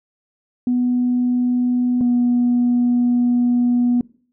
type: tone pair in turn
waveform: sine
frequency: 246.9 / 243.4 Hz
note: B3 / B3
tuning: 0 / -25 cents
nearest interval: unison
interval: 25 cents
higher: first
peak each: -14 / -12 dBFS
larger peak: second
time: 0.67-2.01 / 2.01-4.01 s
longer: second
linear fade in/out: 2 ms
effects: noise-tail reverb RT60 0.5 s tail -23 dB re dry + tanh soft clip ceiling -10 dBFS